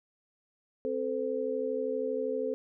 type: tone cluster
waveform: sine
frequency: 261.8 / 441.4 / 514 Hz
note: C4 / A4 / C5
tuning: +1 / +5 / -31 cents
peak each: -37 / -32 / -33 dBFS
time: 0.85-2.54 s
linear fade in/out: 0 ms
effects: none